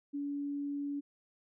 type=tone; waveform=sine; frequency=285.2 Hz; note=C#4; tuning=49 cents sharp; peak=-34 dBFS; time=0.13-1.01 s; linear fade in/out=20 ms; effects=none